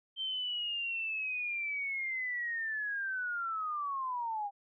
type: linear sweep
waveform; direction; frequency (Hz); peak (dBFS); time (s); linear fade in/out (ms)
sine; down; 3136 to 793; -33; 0.16-4.51; 50
effects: none